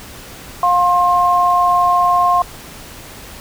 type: tone pair together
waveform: sine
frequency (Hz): 710.1 / 1064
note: F5 / C6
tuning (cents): +29 / +29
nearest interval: perfect fifth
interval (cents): 700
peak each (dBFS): -14 / -12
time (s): 0.63-2.42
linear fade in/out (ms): 2
effects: pink hiss -35 dBFS RMS until 3.4 s